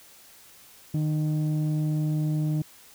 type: tone pair together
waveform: sine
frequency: 153.25 / 306.5 Hz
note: D#3 / D#4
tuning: -26 / -26 cents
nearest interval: octave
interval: 1200 cents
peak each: -21 / -28 dBFS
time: 0.94-2.62 s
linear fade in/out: 5 ms
effects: tanh soft clip ceiling -21 dBFS + white hiss -52 dBFS RMS until 2.94 s